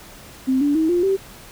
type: tone with pitch steps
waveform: sine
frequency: 261.6 / 288.6 / 318.4 / 351.2 / 387.5 Hz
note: C4 / D4 / D#4 / F4 / G4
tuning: 0 / -30 / +40 / +10 / -20 cents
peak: -15 dBFS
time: 0.47-1.17 s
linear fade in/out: 20 ms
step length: 140 ms
effects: pink hiss -42 dBFS RMS until 1.51 s